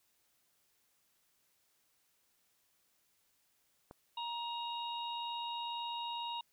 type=click; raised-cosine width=1 ms; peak=-36 dBFS; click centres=3.911 s
type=harmonic tone; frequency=942 Hz; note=A#5; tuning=18 cents sharp; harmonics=1 / 3 / 4; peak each=-39 / -45 / -45 dBFS; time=4.17-6.41 s; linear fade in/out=5 ms
effects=white hiss -75 dBFS RMS until 6.52 s